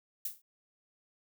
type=noise with exponential decay; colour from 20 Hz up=violet; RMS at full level=-32 dBFS; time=0.25-0.42 s; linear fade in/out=5 ms; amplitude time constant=36 ms; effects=none